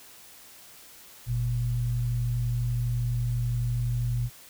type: tone pair together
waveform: sine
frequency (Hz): 47.91 / 120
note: G1 / B2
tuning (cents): -39 / -49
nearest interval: octave + major third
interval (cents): 1590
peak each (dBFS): -32 / -25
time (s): 1.26-4.3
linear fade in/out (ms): 50
effects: white hiss -50 dBFS RMS until 4.49 s